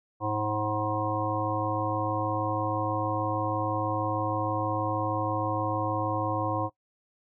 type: harmonic tone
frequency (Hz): 106.3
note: G#2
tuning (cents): +41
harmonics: 1 / 3 / 5 / 7 / 9 / 10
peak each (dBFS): -33 / -33 / -33 / -33 / -33 / -33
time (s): 0.2-6.7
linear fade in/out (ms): 50
effects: noise-tail reverb RT60 0.1 s tail -18 dB re dry

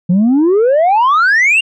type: exponential sweep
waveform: sine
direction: up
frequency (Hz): 170 to 2858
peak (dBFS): -5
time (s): 0.09-1.61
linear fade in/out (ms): 10
effects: tanh soft clip ceiling -6 dBFS

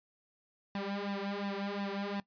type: tone with flanger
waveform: sawtooth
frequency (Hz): 200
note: G3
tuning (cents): +35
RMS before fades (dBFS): -37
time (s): 0.75-2.2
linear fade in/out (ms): 2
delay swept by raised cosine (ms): 1.1 to 3.8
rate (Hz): 2.8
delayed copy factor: +0.85
effects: noise-tail reverb RT60 0.1 s tail -19 dB re dry + resampled to 11025 Hz

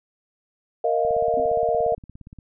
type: chord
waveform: sine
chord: Bb suspended fourth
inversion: none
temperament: equal with one note detuned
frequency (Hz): 466.2 / 626.6 / 698.5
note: Bb4 / Eb5 / F5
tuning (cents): 0 / +12 / 0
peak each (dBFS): -23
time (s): 0.84-1.95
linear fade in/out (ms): 5
type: click train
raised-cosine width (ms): 5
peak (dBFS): -29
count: 24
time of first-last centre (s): 1.05-2.387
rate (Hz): 17.2
type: tone with exponential decay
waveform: sine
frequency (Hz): 261.6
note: C4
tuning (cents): 0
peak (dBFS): -27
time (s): 1.37-1.6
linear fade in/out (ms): 2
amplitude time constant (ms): 49
effects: none

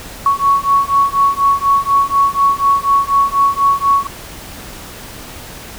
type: beating tone pair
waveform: sine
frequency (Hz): 1111 / 1115.1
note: C#6 / C#6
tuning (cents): +4 / +10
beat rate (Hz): 4.1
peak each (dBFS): -13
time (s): 0.26-4.07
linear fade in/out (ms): 2
effects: pink hiss -32 dBFS RMS until 5.78 s

